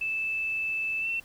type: tone with pitch glide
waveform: sine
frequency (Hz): 2632 to 2692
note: E7 to E7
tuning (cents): -3 to +36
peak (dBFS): -27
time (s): 0.01-1.2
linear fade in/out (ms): 5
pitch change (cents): +39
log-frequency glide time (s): 1-1.08
effects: pink hiss -55 dBFS RMS until 1.24 s